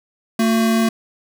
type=tone pair together; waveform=square; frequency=225.6 / 363.8 Hz; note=A3 / F#4; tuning=+44 / -29 cents; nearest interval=minor sixth; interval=827 cents; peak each=-15 / -25 dBFS; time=0.39-0.89 s; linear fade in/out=5 ms; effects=none